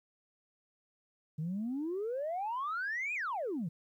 sine exponential two-way sweep, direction up then down, 148.8 to 2539 to 148.8 Hz, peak -32 dBFS, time 1.38-3.69 s, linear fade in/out 10 ms, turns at 3.14 s, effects tanh soft clip ceiling -30 dBFS + 12-bit

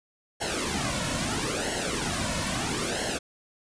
pink noise with flanger, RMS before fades -29 dBFS, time 0.4-3.19 s, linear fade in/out 20 ms, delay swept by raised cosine 0.82 to 2.52 ms, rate 0.76 Hz, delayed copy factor -0.75, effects resampled to 22050 Hz

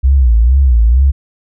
sine tone with vibrato, 61.74 Hz, B1, in tune, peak -5 dBFS, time 0.03-1.12 s, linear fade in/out 20 ms, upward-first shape sine, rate 2.2 Hz, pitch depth 190 cents each way, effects none

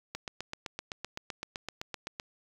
click train, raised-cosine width 0.2 ms, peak -19 dBFS, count 17, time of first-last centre 0.15-2.199 s, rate 7.81 Hz, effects 8-bit

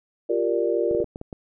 sine chord, G minor seventh, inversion third, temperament equal with one note detuned, 349.2 / 393.1 / 466.2 / 587.3 Hz, F4 / G4 / Bb4 / D5, 0 / +5 / 0 / 0 cents, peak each -25 / -27 / -24 / -27 dBFS, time 0.29-1.04 s, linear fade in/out 10 ms
clicks, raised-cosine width 2 ms, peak -21 dBFS, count 7, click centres 0.912 / 0.949 / 1.003 / 1.043 / 1.159 / 1.214 / 1.328 s
effects none

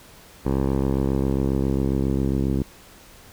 10% pulse tone with low-pass filter sweep, 67.4 Hz, C#2, 48 cents flat, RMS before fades -22 dBFS, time 0.45-2.63 s, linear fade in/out 10 ms, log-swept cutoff 750 to 330 Hz, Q 0.96, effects pink hiss -48 dBFS RMS until 3.32 s

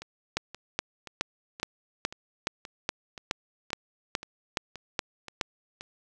two click trains, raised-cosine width 0.2 ms, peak -23 / -9 dBFS, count 12 / 13, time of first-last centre 0.02-5.809 / 0.37-5.412 s, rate 1.9 / 2.38 Hz, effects none

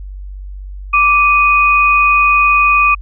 sine tone pair together, 1170.6 / 2489 Hz, D6 / D#7, -6 / 0 cents, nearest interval octave + minor second, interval 1306 cents, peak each -10 dBFS, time 0.93-2.95 s, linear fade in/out 10 ms, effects added 48 Hz sine -25 dBFS peak until 3.01 s

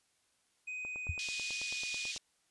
triangle tone with pitch glide, 2504 to 2475 Hz, D#7 to D#7, +10 to -10 cents, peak -37 dBFS, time 0.67-2.12 s, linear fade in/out 10 ms, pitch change -20 cents, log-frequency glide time 0.79-1.83 s
click train, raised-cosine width 1 ms, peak -36 dBFS, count 13, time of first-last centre 0.85-2.163 s, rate 9.14 Hz
sine tone with exponential decay, 82 Hz, E2, 9 cents flat, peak -29 dBFS, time 1.09-1.17 s, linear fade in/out 5 ms, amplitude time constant 16 ms
pink band-pass noise, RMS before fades -42 dBFS, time 1.19-2.18 s, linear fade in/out 2 ms, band 3100 to 6600 Hz, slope 24 dB/octave
effects white hiss -74 dBFS RMS until 2.5 s + resampled to 24000 Hz

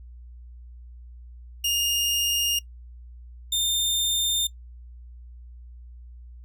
sawtooth tone pair in turn, 2834 / 3616 Hz, F7 / A7, +25 / +47 cents, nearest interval major third, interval 422 cents, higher second, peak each -19 dBFS, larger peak neither, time 1.64-2.59 / 3.52-4.47 s, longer neither, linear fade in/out 5 ms, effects noise-tail reverb RT60 0.1 s tail -20 dB re dry + added 60 Hz sine -41 dBFS peak until 6.44 s

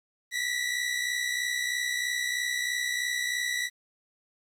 sawtooth tone pair together, 1920.9 / 1984 Hz, B6 / B6, -49 / +7 cents, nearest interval minor second, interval 56 cents, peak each -27 dBFS, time 0.31-3.7 s, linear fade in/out 50 ms, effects low-pass 11000 Hz 12 dB/octave + 10-bit

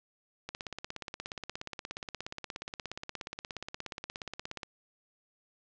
click train, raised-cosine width 0.2 ms, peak -21 dBFS, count 71, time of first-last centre 0.49-4.632 s, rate 16.9 Hz, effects low-pass 7000 Hz 12 dB/octave

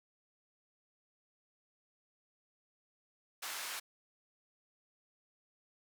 pink band-pass noise, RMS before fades -42 dBFS, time 3.42-3.8 s, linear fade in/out 10 ms, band 1100 to 15000 Hz, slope 12 dB/octave, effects none

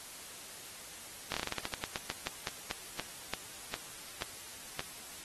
slowing click train, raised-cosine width 0.2 ms, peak -16 dBFS, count 21, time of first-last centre 1.32-4.794 s, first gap 21 ms, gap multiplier 1.19, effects white hiss -48 dBFS RMS until 5.24 s + AAC 32 kbps

